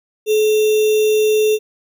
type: tone with sample-and-hold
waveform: sine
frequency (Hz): 429.3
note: A4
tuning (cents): -43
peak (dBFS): -11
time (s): 0.26-1.59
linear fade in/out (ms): 50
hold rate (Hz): 3150
effects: none